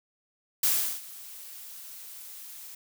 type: noise with ADSR envelope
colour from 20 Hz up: blue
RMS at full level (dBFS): -23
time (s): 0.63-2.75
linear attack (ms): 6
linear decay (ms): 370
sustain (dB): -21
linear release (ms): 4
effects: none